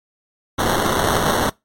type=noise with sample-and-hold; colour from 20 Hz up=violet; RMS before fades=-18 dBFS; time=0.58-1.5 s; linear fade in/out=10 ms; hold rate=2450 Hz; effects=noise-tail reverb RT60 0.2 s tail -23 dB re dry + MP3 64 kbps